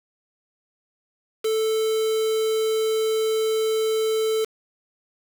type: tone with quantisation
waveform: triangle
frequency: 440 Hz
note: A4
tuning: in tune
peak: -18 dBFS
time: 1.44-4.45 s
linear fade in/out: 10 ms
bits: 5
effects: none